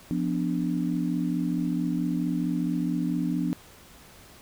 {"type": "chord", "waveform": "sine", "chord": "B diminished", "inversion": "second", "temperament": "equal with one note detuned", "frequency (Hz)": [174.61, 249.2, 293.7], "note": ["F3", "B3", "D4"], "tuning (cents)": [0, 16, 0], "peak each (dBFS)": [-28, -29, -29], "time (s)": [0.11, 3.53], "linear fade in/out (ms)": 0, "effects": ["pink hiss -51 dBFS RMS until 4.41 s"]}